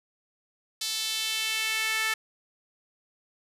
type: tone with high-pass filter sweep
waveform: sawtooth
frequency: 440.1 Hz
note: A4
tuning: in tune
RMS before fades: -29 dBFS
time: 0.81-2.14 s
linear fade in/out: 5 ms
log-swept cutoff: 4200 to 1800 Hz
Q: 2
effects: resampled to 32000 Hz + 9-bit